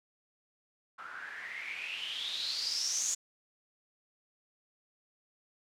blue noise with low-pass filter sweep, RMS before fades -37 dBFS, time 0.98-3.15 s, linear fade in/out 10 ms, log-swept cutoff 1300 to 7000 Hz, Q 9.1, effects none

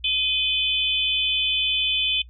sine tone cluster, 2500 / 3062 / 3471 Hz, D#7 / G7 / A7, +8 / -41 / -24 cents, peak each -27 / -23 / -24 dBFS, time 0.04-2.22 s, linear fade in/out 5 ms, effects noise-tail reverb RT60 0.1 s tail -20 dB re dry + added 60 Hz sine -42 dBFS peak until 2.29 s

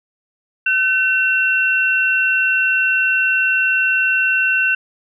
sine tone pair together, 1521 / 2720 Hz, F#6 / F7, +47 / -46 cents, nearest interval minor seventh, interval 1007 cents, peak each -16 dBFS, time 0.66-4.75 s, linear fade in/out 5 ms, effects none

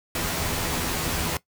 pink noise with comb filter, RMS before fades -27 dBFS, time 0.15-1.37 s, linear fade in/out 2 ms, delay 12 ms, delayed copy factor +0.6, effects noise-tail reverb RT60 0.1 s tail -17 dB re dry

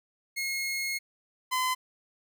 sawtooth tone pair in turn, 2160 / 1021.7 Hz, C#7 / C6, -45 / -42 cents, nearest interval octave + minor second, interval 1297 cents, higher first, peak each -26 / -22 dBFS, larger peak second, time 0.36-0.99 / 1.51-1.75 s, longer first, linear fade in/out 20 ms, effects none

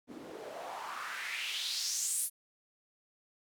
white noise with band-pass filter sweep, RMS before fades -38 dBFS, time 0.07-2.3 s, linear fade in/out 50 ms, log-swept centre 260 to 11000 Hz, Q 3.3, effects none

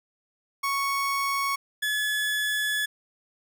30% pulse tone pair in turn, 1108.7 / 1709.8 Hz, C#6 / G#6, 0 / +50 cents, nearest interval perfect fifth, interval 750 cents, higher second, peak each -22 dBFS, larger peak neither, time 0.63-1.56 / 1.82-2.86 s, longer second, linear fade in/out 10 ms, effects none

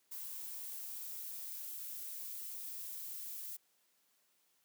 violet noise with high-pass filter sweep, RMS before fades -45 dBFS, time 0.11-3.57 s, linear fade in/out 10 ms, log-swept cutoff 1000 to 280 Hz, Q 4.1, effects white hiss -75 dBFS RMS until 4.64 s + high-pass 150 Hz 12 dB/octave

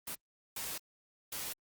white noise bursts at uneven times, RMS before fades -40 dBFS, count 3, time 0.07-0.15 / 0.56-0.78 / 1.32-1.53 s, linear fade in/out 5 ms, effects Opus 24 kbps

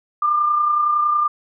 sine tone pair together, 1196 / 1226.8 Hz, D6 / D#6, +31 / -25 cents, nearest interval unison, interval 44 cents, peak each -15 / -27 dBFS, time 0.22-1.28 s, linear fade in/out 5 ms, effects none

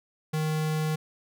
square tone, 155.56 Hz, D#3, in tune, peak -26 dBFS, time 0.33-0.96 s, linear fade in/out 10 ms, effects none

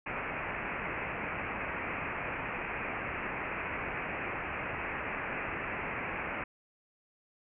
white low-pass noise, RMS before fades -37 dBFS, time 0.06-6.44 s, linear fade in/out 5 ms, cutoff 2600 Hz, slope 96 dB/octave, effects none

